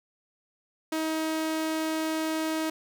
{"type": "tone", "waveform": "sawtooth", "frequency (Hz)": 317.1, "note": "D#4", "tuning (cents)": 33, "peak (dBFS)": -23, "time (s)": [0.92, 2.7], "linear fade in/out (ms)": 5, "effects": ["10-bit"]}